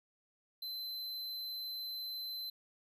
square tone, 4063 Hz, B7, 48 cents sharp, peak -40 dBFS, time 0.62-2.5 s, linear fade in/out 5 ms, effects none

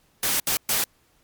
white noise bursts at uneven times, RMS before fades -23 dBFS, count 3, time 0.23-0.4 / 0.47-0.57 / 0.69-0.84 s, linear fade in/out 2 ms, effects pink hiss -63 dBFS RMS until 1.23 s + MP3 96 kbps

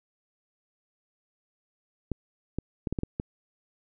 clicks, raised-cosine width 3 ms, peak -16 dBFS, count 7, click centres 2.117 / 2.586 / 2.872 / 2.926 / 2.988 / 3.034 / 3.199 s, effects none

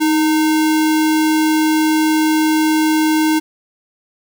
sine tone with sample-and-hold, 313.2 Hz, D#4, 11 cents sharp, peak -11 dBFS, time 0-3.4 s, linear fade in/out 20 ms, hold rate 1225 Hz, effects none

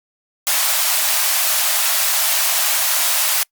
white high-pass noise, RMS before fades -17 dBFS, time 0.47-3.43 s, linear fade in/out 0 ms, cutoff 590 Hz, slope 96 dB/octave, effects noise-tail reverb RT60 0.1 s tail -26 dB re dry + Opus 48 kbps

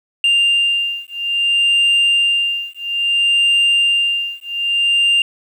sine beating tone pair, 2794 / 2794.6 Hz, F7 / F7, 0 / 0 cents, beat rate 0.6 Hz, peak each -14 dBFS, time 0.24-5.22 s, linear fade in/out 2 ms, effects tanh soft clip ceiling -9 dBFS + 8-bit

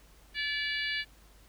harmonic tone, 577 Hz, D5, 31 cents flat, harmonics 3 / 4 / 5 / 6 / 7 / 8, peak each -34 / -36 / -38 / -40 / -41 / -42 dBFS, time 0.34-1.05 s, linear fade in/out 50 ms, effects added 50 Hz sine -57 dBFS peak until 1.48 s + pink hiss -61 dBFS RMS until 1.48 s

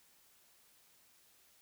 silence, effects white hiss -67 dBFS RMS until 1.61 s

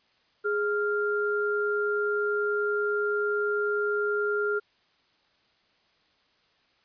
sine tone pair together, 414.9 / 1395.6 Hz, G#4 / F6, -2 / -2 cents, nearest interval octave + major sixth, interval 2100 cents, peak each -26 / -28 dBFS, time 0.44-4.6 s, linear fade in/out 20 ms, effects white hiss -66 dBFS RMS until 6.84 s + resampled to 11025 Hz

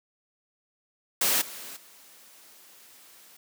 white noise with level steps, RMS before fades -24 / -41 / -53 dBFS, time 1.21-3.37 s, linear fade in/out 5 ms, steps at 1.41 / 1.76 s, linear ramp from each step 10 ms, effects high-pass 200 Hz 12 dB/octave

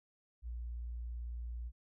sine tone, 59 Hz, A#1, 22 cents sharp, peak -39 dBFS, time 0.42-1.72 s, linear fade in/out 50 ms, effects none

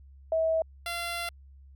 sine / 10% pulse tone pair in turn, 646 / 687.6 Hz, E5 / F5, -35 / -27 cents, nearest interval minor second, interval 108 cents, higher second, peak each -23 dBFS, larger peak neither, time 0.32-0.62 / 0.86-1.29 s, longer second, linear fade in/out 2 ms, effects added 68 Hz sine -49 dBFS peak until 1.75 s

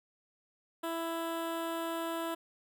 15% pulse tone with notch filter, 331.3 Hz, E4, 9 cents sharp, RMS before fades -36 dBFS, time 0.83-2.35 s, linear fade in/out 10 ms, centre 5600 Hz, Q 1.2, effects none

